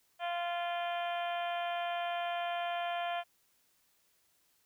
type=harmonic tone; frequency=346.8 Hz; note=F4; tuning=12 cents flat; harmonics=2 / 3 / 4 / 5 / 6 / 7 / 8 / 9 / 10; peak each=-34 / -44 / -45 / -45 / -52 / -46 / -54 / -46 / -57 dBFS; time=0.19-3.24 s; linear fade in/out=50 ms; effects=white hiss -72 dBFS RMS until 4.65 s